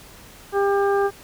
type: harmonic tone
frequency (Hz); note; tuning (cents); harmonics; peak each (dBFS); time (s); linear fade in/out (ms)
398.9; G4; +30; 1 / 2 / 3 / 4; -18 / -24 / -28 / -30; 0.52-1.11; 50
effects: pink hiss -45 dBFS RMS until 1.23 s